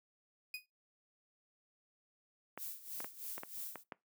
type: tone with exponential decay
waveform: 30% pulse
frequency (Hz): 2489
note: D#7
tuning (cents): 0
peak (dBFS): -35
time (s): 0.54-0.66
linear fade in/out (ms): 2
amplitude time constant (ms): 26
type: noise with tremolo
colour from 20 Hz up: violet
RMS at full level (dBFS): -43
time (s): 2.57-3.84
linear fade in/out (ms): 50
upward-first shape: sine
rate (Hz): 3.1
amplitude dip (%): 80
type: clicks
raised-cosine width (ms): 0.5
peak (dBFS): -28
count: 7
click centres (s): 2.576 / 3.004 / 3.045 / 3.38 / 3.434 / 3.757 / 3.922
effects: noise-tail reverb RT60 0.2 s tail -22 dB re dry + high-pass 200 Hz 12 dB/octave